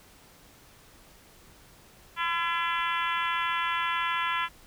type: harmonic tone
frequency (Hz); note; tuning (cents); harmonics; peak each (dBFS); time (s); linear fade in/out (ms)
338.3; E4; +45; 3 / 4 / 5 / 6 / 7 / 8 / 9 / 10; -30 / -32 / -34 / -36 / -37 / -38 / -39 / -40; 2.16-4.49; 50
effects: pink hiss -55 dBFS RMS until 4.66 s